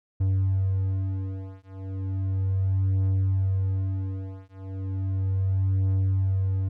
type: beating tone pair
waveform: triangle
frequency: 95.5 / 95.85 Hz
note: G2 / G2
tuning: -45 / -38 cents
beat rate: 0.35 Hz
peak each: -24 dBFS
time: 0.2-6.69 s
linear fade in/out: 10 ms
effects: none